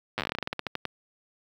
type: slowing click train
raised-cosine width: 0.3 ms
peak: -13 dBFS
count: 19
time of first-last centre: 0.18-0.853 s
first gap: 8 ms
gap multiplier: 1.16
effects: high-pass 80 Hz 12 dB/octave + 8-bit